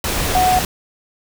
sine tone in noise, 736 Hz, F#5, 9 cents flat, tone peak -12 dBFS, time 0.35-0.59 s, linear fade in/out 2 ms, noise pink, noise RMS -20 dBFS, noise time 0.04-0.65 s, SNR +5 dB, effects none

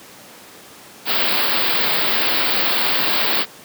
white band-stop noise, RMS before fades -18 dBFS, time 1.05-3.46 s, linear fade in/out 50 ms, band 4900 to 16000 Hz, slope 96 dB/octave, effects pink hiss -41 dBFS RMS until 3.64 s + high-pass 200 Hz 12 dB/octave

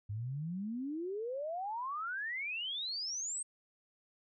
sine exponential sweep, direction up, 98.9 to 8520 Hz, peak -36 dBFS, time 0.09-3.43 s, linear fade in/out 10 ms, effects none

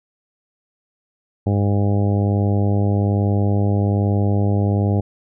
harmonic tone, 101.2 Hz, G#2, 44 cents flat, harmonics 1 / 2 / 3 / 4 / 5 / 6 / 7 / 8, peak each -16 / -22 / -26 / -28 / -30 / -32 / -33 / -34 dBFS, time 1.46-5.01 s, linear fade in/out 10 ms, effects none

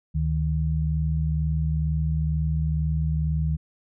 sine tone pair together, 73.5 / 155.64 Hz, D2 / D#3, +2 / +1 cents, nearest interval octave + minor second, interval 1299 cents, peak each -24 dBFS, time 0.14-3.57 s, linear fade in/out 20 ms, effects none

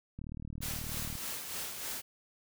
click train, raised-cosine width 5 ms, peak -30 dBFS, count 38, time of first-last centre 0.19-1.154 s, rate 38.4 Hz
white noise with tremolo, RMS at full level -38 dBFS, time 0.61-2.02 s, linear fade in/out 20 ms, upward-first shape sine, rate 3.3 Hz, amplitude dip 45%
effects none

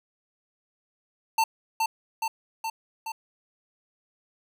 square tone with echo, 895 Hz, A5, 29 cents sharp, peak -20 dBFS, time 1.38-1.44 s, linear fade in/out 5 ms, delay 420 ms, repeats 4, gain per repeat -3 dB, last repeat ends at 3.12 s, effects none

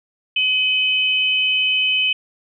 sine tone pair together, 2545 / 3027 Hz, D#7 / F#7, +39 / +39 cents, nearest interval minor third, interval 300 cents, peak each -18 / -18 dBFS, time 0.36-2.13 s, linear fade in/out 5 ms, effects none

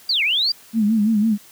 sine linear two-way sweep, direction down then up, 4843 to 2093 to 4843 Hz, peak -16 dBFS, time 0.09-0.52 s, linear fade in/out 5 ms, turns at 0.23 s
sine tone with vibrato, 215.6 Hz, A3, 35 cents flat, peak -14 dBFS, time 0.73-1.38 s, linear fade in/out 50 ms, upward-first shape sine, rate 6 Hz, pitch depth 92 cents each way
effects white hiss -47 dBFS RMS until 1.51 s + high-pass 80 Hz 12 dB/octave

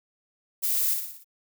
violet noise with echo, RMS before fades -26 dBFS, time 0.62-0.95 s, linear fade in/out 20 ms, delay 59 ms, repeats 5, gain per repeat -5 dB, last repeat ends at 1.245 s, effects none

